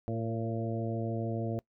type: harmonic tone with a mistuned harmonic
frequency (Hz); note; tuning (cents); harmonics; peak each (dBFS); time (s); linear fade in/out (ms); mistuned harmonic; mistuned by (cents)
113.3; A#2; -49; 1 / 2 / 3 / 4 / 5 / 6; -34 / -37 / -39 / -40 / -41 / -42; 0.08-1.59; 0; 4; +24
effects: noise-tail reverb RT60 0.1 s tail -23 dB re dry